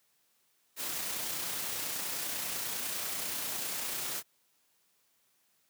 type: noise with amplitude modulation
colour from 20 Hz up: white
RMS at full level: -35 dBFS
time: 0.76-4.23 s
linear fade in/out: 50 ms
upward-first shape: sine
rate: 30.1 Hz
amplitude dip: 25%
effects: white hiss -72 dBFS RMS until 5.69 s + high-pass 100 Hz 12 dB/octave